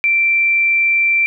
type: tone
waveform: sine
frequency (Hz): 2349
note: D7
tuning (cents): 0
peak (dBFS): -11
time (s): 0.04-1.26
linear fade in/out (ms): 0
effects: none